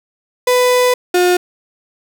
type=tone pair in turn; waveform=35% pulse; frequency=497.9 / 358.2 Hz; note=B4 / F4; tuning=+14 / +44 cents; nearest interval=tritone; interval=570 cents; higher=first; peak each=-8 dBFS; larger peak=neither; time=0.47-0.94 / 1.14-1.37 s; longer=first; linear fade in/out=5 ms; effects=none